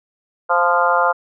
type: harmonic tone with a mistuned harmonic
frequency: 174.61 Hz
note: F3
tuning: in tune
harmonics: 3 / 4 / 5 / 6 / 7 / 8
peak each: -20 / -20 / -20 / -20 / -20 / -20 dBFS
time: 0.49-1.13 s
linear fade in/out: 20 ms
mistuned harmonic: 6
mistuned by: -21 cents
effects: none